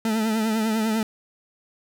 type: tone with vibrato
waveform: 40% pulse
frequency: 220 Hz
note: A3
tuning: in tune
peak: -20 dBFS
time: 0.05-1.03 s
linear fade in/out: 2 ms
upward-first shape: triangle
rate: 10 Hz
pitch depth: 59 cents each way
effects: none